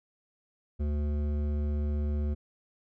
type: tone with hard clipping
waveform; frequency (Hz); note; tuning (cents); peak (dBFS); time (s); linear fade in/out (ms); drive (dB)
sine; 73.7; D2; +7; -29; 0.79-2.35; 20; 12
effects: none